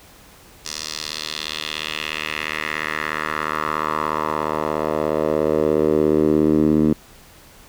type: tone with band-pass filter sweep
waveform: 10% pulse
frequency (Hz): 77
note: D#2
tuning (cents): -17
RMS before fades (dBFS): -21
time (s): 0.65-6.93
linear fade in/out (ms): 5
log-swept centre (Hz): 5600 to 260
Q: 2.3
effects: pink hiss -47 dBFS RMS until 7.68 s